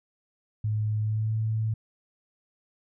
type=tone with pitch glide; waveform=sine; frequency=107.2 to 110.21 Hz; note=A2 to A2; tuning=-45 to +3 cents; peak=-24 dBFS; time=0.64-1.74 s; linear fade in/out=5 ms; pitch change=+48 cents; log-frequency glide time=1-1.35 s; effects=none